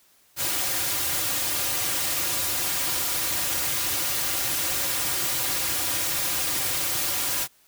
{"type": "noise with comb filter", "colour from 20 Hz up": "white", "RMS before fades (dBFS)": -26, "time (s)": [0.36, 7.48], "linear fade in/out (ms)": 50, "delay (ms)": 4.6, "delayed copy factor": -0.95, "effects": ["white hiss -60 dBFS RMS until 7.67 s"]}